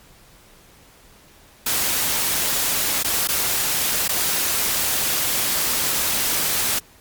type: noise with dropouts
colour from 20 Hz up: white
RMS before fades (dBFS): -21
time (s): 1.66-6.79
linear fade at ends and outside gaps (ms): 5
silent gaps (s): 3.029-3.044 / 3.275-3.286 / 4.079-4.09
effects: pink hiss -50 dBFS RMS until 7 s + MP3 96 kbps